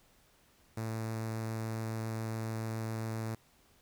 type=tone with notch filter; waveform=sawtooth; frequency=111.6 Hz; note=A2; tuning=25 cents sharp; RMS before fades=-37 dBFS; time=0.77-3.35 s; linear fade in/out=5 ms; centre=3100 Hz; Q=1.6; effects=pink hiss -66 dBFS RMS until 3.81 s